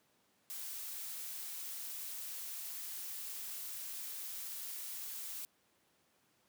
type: noise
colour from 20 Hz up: blue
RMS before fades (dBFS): -44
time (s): 0.5-5.45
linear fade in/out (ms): 0
effects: pink hiss -73 dBFS RMS until 6.48 s + high-pass 150 Hz 12 dB/octave